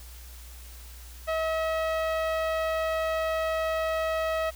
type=tone with low-pass filter; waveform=sawtooth; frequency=642 Hz; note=E5; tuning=46 cents flat; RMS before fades=-28 dBFS; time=1.27-4.51 s; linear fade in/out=20 ms; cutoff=2700 Hz; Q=0.73; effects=added 60 Hz sine -43 dBFS peak until 4.55 s + white hiss -50 dBFS RMS until 4.55 s